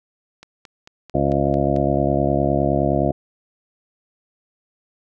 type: click train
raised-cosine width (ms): 0.2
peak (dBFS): -23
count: 7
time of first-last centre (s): 0.43-1.763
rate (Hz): 4.5
type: harmonic tone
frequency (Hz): 69.7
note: C#2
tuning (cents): +10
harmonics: 1 / 2 / 3 / 4 / 5 / 7 / 8 / 9 / 10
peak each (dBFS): -27 / -23 / -26 / -24 / -24 / -29 / -26 / -23 / -25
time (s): 1.14-3.12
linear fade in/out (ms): 10
effects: none